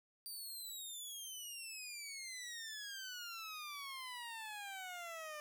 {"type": "exponential sweep", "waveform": "15% pulse", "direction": "down", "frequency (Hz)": [4699, 595], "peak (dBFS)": -39, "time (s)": [0.26, 5.4], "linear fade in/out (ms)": 0, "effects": []}